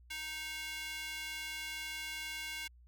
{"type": "tone with high-pass filter", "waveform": "square", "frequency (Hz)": 311.1, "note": "D#4", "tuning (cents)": 0, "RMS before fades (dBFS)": -42, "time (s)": [0.1, 2.68], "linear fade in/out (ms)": 10, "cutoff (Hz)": 2200, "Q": 1.9, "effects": ["added 60 Hz sine -57 dBFS peak until 2.87 s"]}